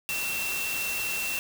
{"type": "tone in noise", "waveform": "sine", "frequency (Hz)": 2704, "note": "E7", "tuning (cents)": 43, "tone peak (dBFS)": -30, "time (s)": [0.09, 1.39], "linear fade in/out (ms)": 0, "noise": "white", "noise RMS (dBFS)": -33, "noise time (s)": [0.09, 1.39], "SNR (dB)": 0, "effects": []}